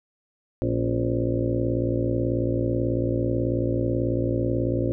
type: harmonic tone with a mistuned harmonic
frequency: 58.27 Hz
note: A#1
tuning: in tune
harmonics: 1 / 2 / 3 / 4 / 5 / 6 / 7 / 8 / 9 / 10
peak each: -33 / -26 / -38 / -35 / -28 / -28 / -38 / -37 / -30 / -36 dBFS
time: 0.62-4.92 s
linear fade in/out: 0 ms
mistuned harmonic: 5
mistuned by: -86 cents
effects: none